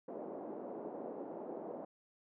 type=band-pass noise; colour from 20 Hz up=white; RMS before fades=-45 dBFS; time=0.08-1.85 s; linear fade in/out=5 ms; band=230 to 650 Hz; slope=24 dB/octave; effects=none